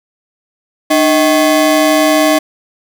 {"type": "ring-modulated tone", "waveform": "35% pulse", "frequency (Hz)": 467, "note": "A#4", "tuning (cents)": 3, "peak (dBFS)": -3, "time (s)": [0.9, 2.39], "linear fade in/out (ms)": 10, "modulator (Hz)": 165, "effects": []}